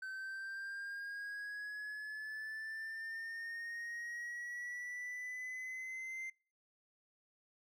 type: linear sweep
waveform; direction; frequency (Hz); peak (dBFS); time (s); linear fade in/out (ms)
triangle; up; 1532 to 2086; -40; 0.02-6.3; 5
effects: noise-tail reverb RT60 0.4 s tail -25 dB re dry